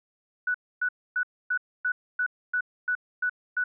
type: tone bursts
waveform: sine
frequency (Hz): 1480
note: F#6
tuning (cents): 0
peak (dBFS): -23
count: 10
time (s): 0.47-3.64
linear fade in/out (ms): 5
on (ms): 74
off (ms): 270
effects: none